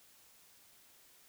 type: silence
effects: white hiss -63 dBFS RMS until 1.28 s